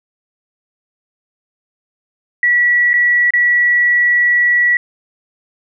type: tone with dropouts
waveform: sine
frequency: 1940 Hz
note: B6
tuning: 31 cents flat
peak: -9 dBFS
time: 2.43-4.77 s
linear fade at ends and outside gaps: 2 ms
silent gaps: 2.933-2.939 / 3.306-3.336 s
effects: none